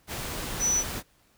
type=tone in noise; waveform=sine; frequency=5950 Hz; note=F#8; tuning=9 cents sharp; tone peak=-22 dBFS; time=0.59-0.84 s; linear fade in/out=50 ms; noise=pink; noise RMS=-34 dBFS; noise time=0.07-1.03 s; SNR=+9 dB; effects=pink hiss -64 dBFS RMS until 1.37 s